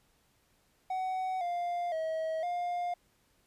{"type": "tone with pitch steps", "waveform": "triangle", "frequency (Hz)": [749, 700, 640, 706], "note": ["F#5", "F5", "D#5", "F5"], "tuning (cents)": [21, 4, 49, 19], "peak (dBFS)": -29, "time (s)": [0.9, 2.94], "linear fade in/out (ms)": 5, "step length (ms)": 510, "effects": ["pink hiss -70 dBFS RMS until 3.46 s", "resampled to 32000 Hz"]}